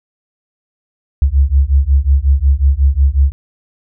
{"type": "beating tone pair", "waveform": "sine", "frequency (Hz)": [66.4, 71.9], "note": ["C2", "D2"], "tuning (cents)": [26, -36], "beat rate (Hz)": 5.5, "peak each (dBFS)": -11, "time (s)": [1.22, 3.32], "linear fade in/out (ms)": 0, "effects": []}